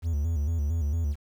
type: tone with vibrato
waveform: triangle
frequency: 77.7 Hz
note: D#2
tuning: 2 cents flat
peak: -22 dBFS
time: 0.02-1.16 s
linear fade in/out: 50 ms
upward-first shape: square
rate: 4.4 Hz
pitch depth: 120 cents each way
effects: 9-bit